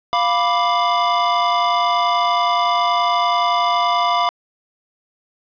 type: chord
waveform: square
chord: B diminished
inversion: second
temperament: equal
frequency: 698.5 / 987.8 / 1174.7 Hz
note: F5 / B5 / D6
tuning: 0 / 0 / 0 cents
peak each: -20 dBFS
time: 0.13-4.29 s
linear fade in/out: 0 ms
effects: resampled to 11025 Hz + 7-bit